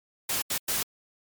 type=noise bursts at uneven times; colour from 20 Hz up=white; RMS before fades=-28 dBFS; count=3; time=0.29-0.42 / 0.5-0.58 / 0.68-0.83 s; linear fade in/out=5 ms; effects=MP3 96 kbps